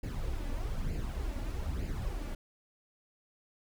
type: noise with flanger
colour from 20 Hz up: brown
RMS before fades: -35 dBFS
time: 0.03-2.35 s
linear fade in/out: 5 ms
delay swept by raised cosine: 0.42 to 3.52 ms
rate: 1.1 Hz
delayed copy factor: +0.6
effects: none